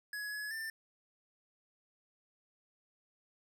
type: tone with pitch steps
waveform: square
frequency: 1682 / 1694 / 1786 Hz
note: G#6 / G#6 / A6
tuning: +22 / +34 / +25 cents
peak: -39 dBFS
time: 0.13-0.7 s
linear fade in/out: 2 ms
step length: 190 ms
effects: none